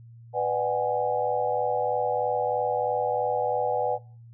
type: chord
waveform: sine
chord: G# half-diminished seventh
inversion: first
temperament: just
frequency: 498.4 / 598 / 747.5 / 830.6 Hz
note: B4 / D5 / F#5 / G#5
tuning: +16 / +31 / +17 / 0 cents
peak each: -27 / -30 / -28 / -29 dBFS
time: 0.33-3.99 s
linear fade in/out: 50 ms
effects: noise-tail reverb RT60 0.4 s tail -21 dB re dry + added 116 Hz sine -45 dBFS peak until 4.33 s